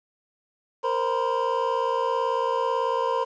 triangle tone cluster, 464.7 / 523 / 948 / 1026 Hz, A#4 / C5 / A#5 / C6, -5 / -1 / +29 / -34 cents, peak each -26 dBFS, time 0.83-3.25 s, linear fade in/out 20 ms, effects resampled to 16000 Hz + 9-bit

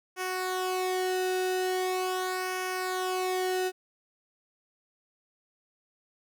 sawtooth tone with flanger, 370 Hz, F#4, in tune, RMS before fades -30 dBFS, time 0.16-3.72 s, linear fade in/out 50 ms, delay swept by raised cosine 0.25 to 0.94 ms, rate 0.41 Hz, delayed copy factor -0.65, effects none

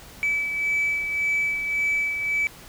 sine beating tone pair, 2300 / 2301.8 Hz, D7 / D7, -37 / -35 cents, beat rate 1.8 Hz, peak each -21 / -30 dBFS, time 0.23-2.47 s, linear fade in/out 0 ms, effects tanh soft clip ceiling -17 dBFS + pink hiss -45 dBFS RMS until 2.68 s

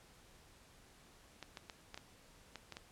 clicks, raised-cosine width 0.2 ms, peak -29 dBFS, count 8, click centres 1.427 / 1.572 / 1.698 / 1.944 / 1.976 / 2.557 / 2.723 / 2.769 s, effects pink hiss -63 dBFS RMS until 2.91 s + low-pass 11000 Hz 12 dB/octave

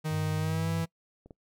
45% pulse tone with pitch glide, 155.56 to 164.71 Hz, D#3 to E3, 0 to -1 cents, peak -29 dBFS, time 0.04-0.86 s, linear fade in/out 20 ms, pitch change +99 cents, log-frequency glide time 0.38-0.69 s
sine tone, 99.4 Hz, G2, 25 cents sharp, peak -32 dBFS, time 0.09-0.86 s, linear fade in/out 50 ms
clicks, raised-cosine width 2 ms, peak -37 / -32 dBFS, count 2, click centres 1.26 / 1.308 s
effects noise-tail reverb RT60 0.1 s tail -24 dB re dry

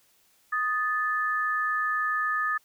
sine tone pair together, 1244.5 / 1746.3 Hz, D#6 / A6, 0 / -14 cents, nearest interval tritone, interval 586 cents, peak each -27 / -27 dBFS, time 0.52-2.58 s, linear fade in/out 10 ms, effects white hiss -64 dBFS RMS until 2.64 s

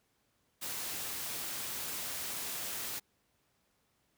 white noise, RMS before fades -39 dBFS, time 0.61-3 s, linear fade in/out 20 ms, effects pink hiss -75 dBFS RMS until 4.17 s + high-pass 60 Hz 12 dB/octave

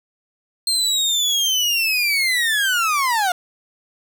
30% pulse linear sweep, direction down, 4208 to 697 Hz, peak -14 dBFS, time 0.67-3.32 s, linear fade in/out 2 ms, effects none

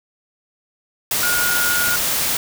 sine tone in noise, 1433 Hz, F6, 44 cents sharp, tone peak -19 dBFS, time 1.23-1.96 s, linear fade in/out 2 ms, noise white, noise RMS -20 dBFS, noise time 1.11-2.37 s, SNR -2 dB, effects none

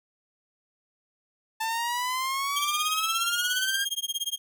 sawtooth exponential sweep, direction up, 883 to 1619 Hz, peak -23 dBFS, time 1.6-3.85 s, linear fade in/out 10 ms
sawtooth tone with tremolo, 3230 Hz, G#7, 49 cents flat, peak -22 dBFS, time 2.56-4.38 s, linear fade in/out 5 ms, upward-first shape sine, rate 17 Hz, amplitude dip 100%
effects none

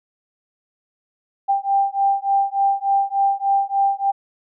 sine beating tone pair, 789 / 792.4 Hz, G5 / G5, +11 / +18 cents, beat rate 3.4 Hz, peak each -19 dBFS, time 1.48-4.12 s, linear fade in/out 20 ms, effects none

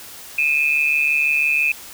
sine tone pair together, 2454 / 2600 Hz, D#7 / E7, -25 / -24 cents, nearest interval minor second, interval 101 cents, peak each -18 dBFS, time 0.38-1.72 s, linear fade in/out 5 ms, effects white hiss -38 dBFS RMS until 1.93 s

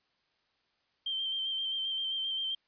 sine tone with vibrato, 3140 Hz, G7, 2 cents sharp, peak -31 dBFS, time 1.06-2.55 s, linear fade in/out 5 ms, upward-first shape square, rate 7.6 Hz, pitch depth 19 cents each way, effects white hiss -74 dBFS RMS until 2.67 s + resampled to 11025 Hz

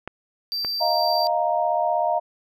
clicks, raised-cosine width 0.5 ms, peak -16 dBFS, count 2, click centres 0.076 / 0.648 s
triangle tone, 4682 Hz, D8, 6 cents flat, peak -23 dBFS, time 0.52-1.27 s, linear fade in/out 0 ms
sine chord, Eb suspended second, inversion none, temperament equal, 622.3 / 698.5 / 932.3 Hz, Eb5 / F5 / Bb5, 0 / 0 / 0 cents, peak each -24 / -22 / -25 dBFS, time 0.8-2.2 s, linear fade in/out 20 ms
effects none

